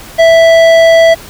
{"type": "tone with tanh clipping", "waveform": "triangle", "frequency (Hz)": 659.3, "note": "E5", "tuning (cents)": 0, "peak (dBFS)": -4, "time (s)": [0.18, 1.15], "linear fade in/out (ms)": 20, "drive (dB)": 18, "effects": ["pink hiss -31 dBFS RMS until 1.29 s"]}